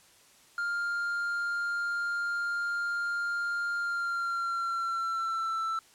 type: tone with pitch glide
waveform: triangle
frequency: 1401 to 1329.3 Hz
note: F6 to E6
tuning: +5 to +14 cents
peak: -27 dBFS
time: 0.58-5.79 s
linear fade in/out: 2 ms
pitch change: -91 cents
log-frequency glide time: 3.78-5.63 s
effects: white hiss -59 dBFS RMS until 5.94 s + low-pass 10000 Hz 12 dB/octave